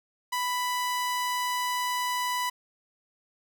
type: tone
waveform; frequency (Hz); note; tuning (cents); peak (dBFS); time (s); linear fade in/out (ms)
sawtooth; 991; B5; +6; -23; 0.32-2.5; 10
effects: none